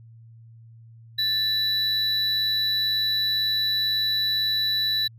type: tone pair together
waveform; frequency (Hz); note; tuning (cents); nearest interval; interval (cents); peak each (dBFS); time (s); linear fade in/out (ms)
triangle; 1760 / 3951; A6 / B7; 0 / 0; octave + major second; 1400; -30 / -20; 1.18-5.08; 10
effects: added 114 Hz sine -45 dBFS peak until 5.18 s